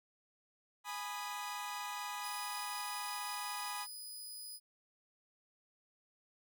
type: chord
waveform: sawtooth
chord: G# minor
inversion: none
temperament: equal with one note detuned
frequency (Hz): 830.6 / 987.8 / 1233.8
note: G#5 / B5 / D#6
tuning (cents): 0 / 0 / -15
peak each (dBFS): -41 / -40 / -42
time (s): 0.84-3.87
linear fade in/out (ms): 50
type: tone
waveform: 15% pulse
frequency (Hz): 4978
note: D#8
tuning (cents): 0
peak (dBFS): -39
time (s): 2.21-4.6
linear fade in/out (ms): 50
effects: none